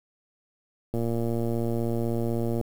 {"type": "click train", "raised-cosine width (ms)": 2, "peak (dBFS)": -16, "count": 195, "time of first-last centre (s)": [0.94, 2.612], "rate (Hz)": 116, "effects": ["7-bit"]}